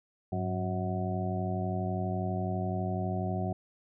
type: harmonic tone with a mistuned harmonic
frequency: 92.1 Hz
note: F#2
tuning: 7 cents flat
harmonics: 1 / 2 / 3 / 4 / 6 / 7 / 8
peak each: -33 / -34 / -43 / -39 / -47 / -39 / -38 dBFS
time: 0.32-3.53 s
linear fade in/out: 5 ms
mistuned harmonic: 1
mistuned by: +150 cents
effects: none